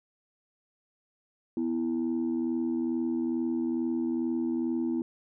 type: tone pair together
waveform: sine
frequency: 247.7 / 330 Hz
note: B3 / E4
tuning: +5 / +2 cents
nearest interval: perfect fourth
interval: 497 cents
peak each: -28 dBFS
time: 1.57-5.02 s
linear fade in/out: 2 ms
effects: tanh soft clip ceiling -22 dBFS